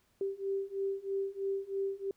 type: beating tone pair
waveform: sine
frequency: 390 / 393.1 Hz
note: G4 / G4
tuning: -9 / +5 cents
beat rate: 3.1 Hz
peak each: -36 / -35 dBFS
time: 0.21-2.11 s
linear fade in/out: 2 ms
effects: pink hiss -72 dBFS RMS until 2.16 s